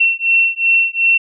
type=beating tone pair; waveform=sine; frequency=2710 / 2712.7 Hz; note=E7 / E7; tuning=+47 / +49 cents; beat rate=2.7 Hz; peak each=-14 dBFS; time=0-1.18 s; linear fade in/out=10 ms; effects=none